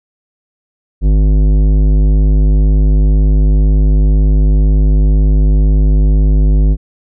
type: tone with tanh clipping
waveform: sine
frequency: 51 Hz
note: G#1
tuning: 31 cents flat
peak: -8 dBFS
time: 1.01-6.77 s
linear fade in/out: 50 ms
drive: 14 dB
effects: none